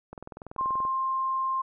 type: click train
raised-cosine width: 1 ms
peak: -26 dBFS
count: 16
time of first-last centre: 0.13-0.851 s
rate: 20.8 Hz
type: tone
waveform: sine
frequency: 1056 Hz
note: C6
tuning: 16 cents sharp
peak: -25 dBFS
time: 0.58-1.62 s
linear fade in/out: 10 ms
effects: none